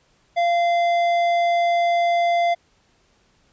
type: tone with tanh clipping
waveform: triangle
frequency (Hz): 690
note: F5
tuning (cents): -21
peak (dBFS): -18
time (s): 0.36-2.55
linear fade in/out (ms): 20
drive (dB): 15
effects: pink hiss -61 dBFS RMS until 3.52 s + resampled to 16000 Hz